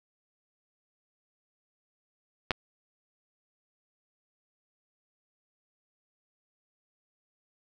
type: clicks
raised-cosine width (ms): 0.3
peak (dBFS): -8 / -18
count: 2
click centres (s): 2.508 / 2.516
effects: none